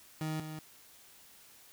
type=tone pair in turn; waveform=30% pulse; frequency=156.3 / 155.64 Hz; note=D#3 / D#3; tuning=+8 / +1 cents; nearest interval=unison; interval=7 cents; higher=first; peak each=-31 / -38 dBFS; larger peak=first; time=0.21-0.4 / 0.4-0.59 s; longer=neither; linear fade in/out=2 ms; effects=white hiss -58 dBFS RMS until 1.72 s